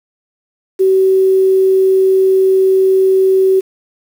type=tone with quantisation; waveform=sine; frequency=380.7 Hz; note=F#4; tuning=49 cents sharp; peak=-7 dBFS; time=0.79-3.61 s; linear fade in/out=20 ms; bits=6; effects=none